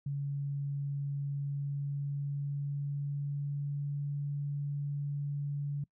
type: tone with pitch glide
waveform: sine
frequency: 141.2 to 143.34 Hz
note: C#3 to D3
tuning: +32 to -42 cents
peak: -32 dBFS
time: 0.06-5.84 s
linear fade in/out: 5 ms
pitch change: +26 cents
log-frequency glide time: 1.29-4.06 s
effects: noise-tail reverb RT60 0.1 s tail -24 dB re dry